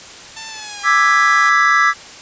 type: tone with pitch glide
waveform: 5% pulse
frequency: 889 to 810.5 Hz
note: A5 to G#5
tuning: +18 to -42 cents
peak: -16 dBFS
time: 0.36-1.5 s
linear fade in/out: 10 ms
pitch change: -160 cents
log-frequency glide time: 0.48-0.82 s
type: chord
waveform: triangle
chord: E dominant seventh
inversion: third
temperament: equal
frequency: 1174.7 / 1318.5 / 1661.2 / 1975.5 Hz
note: D6 / E6 / G#6 / B6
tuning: 0 / 0 / 0 / 0 cents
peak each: -14 dBFS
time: 0.83-1.94 s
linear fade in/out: 50 ms
effects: white hiss -36 dBFS RMS until 2.21 s + resampled to 16000 Hz